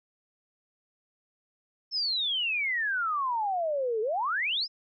sine exponential two-way sweep, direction down then up, 5370 to 420.9 to 5370 Hz, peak -26 dBFS, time 1.91-4.68 s, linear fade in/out 50 ms, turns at 4.01 s, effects none

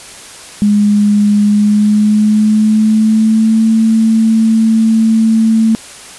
sine tone with pitch glide, 206.8 to 222.9 Hz, G#3 to A3, -7 to +23 cents, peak -6 dBFS, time 0.62-5.75 s, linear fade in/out 0 ms, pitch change +130 cents, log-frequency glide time 1.43-3.67 s, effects white hiss -32 dBFS RMS until 6.18 s + resampled to 24000 Hz

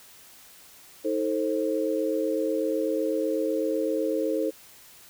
sine chord, A diminished, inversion second, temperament just, 316.8 / 440 / 528 Hz, Eb4 / A4 / C5, +31 / 0 / +16 cents, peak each -28 dBFS, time 1.04-4.51 s, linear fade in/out 20 ms, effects white hiss -51 dBFS RMS until 5.09 s

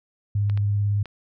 sine tone with vibrato, 102.2 Hz, G#2, 27 cents flat, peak -19 dBFS, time 0.35-1.03 s, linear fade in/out 5 ms, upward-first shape sine, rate 18 Hz, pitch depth 17 cents each way
clicks, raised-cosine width 0.3 ms, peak -23 dBFS, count 3, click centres 0.498 / 0.575 / 1.057 s
effects none

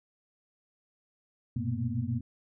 sine tone cluster, 95.6 / 118.4 / 125.4 / 227.4 / 243.9 Hz, G2 / A#2 / B2 / A#3 / B3, -43 / +27 / +27 / -43 / -21 cents, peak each -37 / -33 / -35 / -37 / -36 dBFS, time 1.56-2.21 s, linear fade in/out 5 ms, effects none

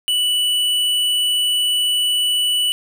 sine tone with tanh clipping, 2962 Hz, F#7, 1 cent sharp, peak -17 dBFS, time 0.08-2.72 s, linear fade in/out 0 ms, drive 13 dB, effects none

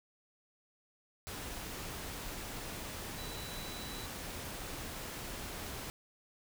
sine tone in noise, 3951 Hz, B7, in tune, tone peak -49 dBFS, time 3.18-4.06 s, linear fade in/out 0 ms, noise pink, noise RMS -43 dBFS, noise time 1.27-5.9 s, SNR -9 dB, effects none

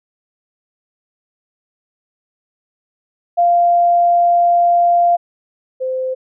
sine tone pair in turn, 695 / 517.5 Hz, F5 / C5, -9 / -19 cents, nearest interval perfect fourth, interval 510 cents, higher first, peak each -9 / -17 dBFS, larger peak first, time 3.37-5.17 / 5.8-6.15 s, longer first, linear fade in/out 20 ms, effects none

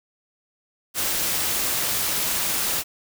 white noise with amplitude modulation, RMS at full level -22 dBFS, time 0.94-2.84 s, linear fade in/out 50 ms, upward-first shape sine, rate 296 Hz, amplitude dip 45%, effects none

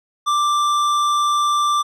sine tone with tanh clipping, 1178 Hz, D6, 5 cents sharp, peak -17 dBFS, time 0.26-1.83 s, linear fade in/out 20 ms, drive 14 dB, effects none

